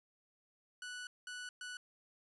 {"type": "tone bursts at uneven times", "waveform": "sawtooth", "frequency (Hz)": 1480, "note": "F#6", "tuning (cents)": 0, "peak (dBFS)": -40, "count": 3, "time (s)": [[0.82, 1.07], [1.27, 1.49], [1.61, 1.77]], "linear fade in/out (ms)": 2, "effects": ["resampled to 24000 Hz"]}